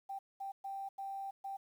sine tone bursts at uneven times, 784 Hz, G5, in tune, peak -39 dBFS, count 5, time 0.09-0.19 / 0.4-0.52 / 0.64-0.89 / 0.98-1.31 / 1.44-1.57 s, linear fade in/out 10 ms, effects 11-bit

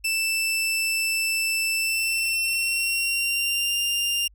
sawtooth tone with pitch glide, 2654 to 2796 Hz, E7 to F7, +11 to +1 cents, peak -19 dBFS, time 0.04-4.28 s, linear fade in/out 10 ms, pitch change +90 cents, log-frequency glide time 1.73-3.76 s, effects added 50 Hz sine -51 dBFS peak until 4.34 s

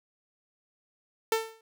sawtooth tone with exponential decay, 447.1 Hz, A4, 28 cents sharp, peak -17 dBFS, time 1.32-1.61 s, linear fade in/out 2 ms, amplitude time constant 62 ms, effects none

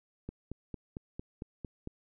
click train, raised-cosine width 3 ms, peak -26 dBFS, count 8, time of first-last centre 0.29-1.874 s, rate 4.42 Hz, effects none

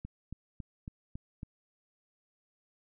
click train, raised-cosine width 5 ms, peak -28 dBFS, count 6, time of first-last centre 0.05-1.431 s, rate 3.62 Hz, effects none

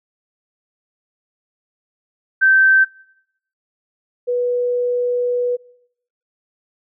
sine tone pair in turn, 1552 / 489.8 Hz, G6 / B4, -18 / -14 cents, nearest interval octave + minor sixth, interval 1996 cents, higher first, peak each -9 / -16 dBFS, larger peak first, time 2.41-2.85 / 4.27-5.57 s, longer second, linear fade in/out 20 ms, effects noise-tail reverb RT60 0.8 s tail -24 dB re dry

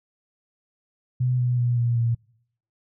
sine tone with pitch steps, 125.8 / 123.5 / 121.23 / 119.01 / 116.83 Hz, B2 / B2 / B2 / A#2 / A#2, +32 / 0 / -32 / +36 / +4 cents, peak -19 dBFS, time 1.2-2.15 s, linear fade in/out 10 ms, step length 190 ms, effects noise-tail reverb RT60 0.7 s tail -26 dB re dry

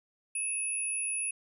sine tone pair together, 2590 / 10297 Hz, E7 / E9, -31 / -42 cents, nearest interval 2 octaves, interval 2389 cents, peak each -37 / -31 dBFS, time 0.35-1.31 s, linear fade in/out 5 ms, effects none

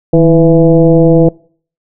sine tone with frequency modulation, 328.1 Hz, E4, 8 cents flat, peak -3 dBFS, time 0.13-1.29 s, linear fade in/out 5 ms, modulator 169 Hz, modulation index 1.5, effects noise-tail reverb RT60 0.5 s tail -25 dB re dry

